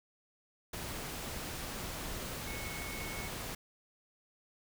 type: tone in noise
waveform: sine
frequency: 2200 Hz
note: C#7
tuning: 14 cents flat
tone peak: -45 dBFS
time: 2.47-3.28 s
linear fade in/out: 5 ms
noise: pink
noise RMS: -41 dBFS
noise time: 0.73-3.55 s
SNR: -7 dB
effects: none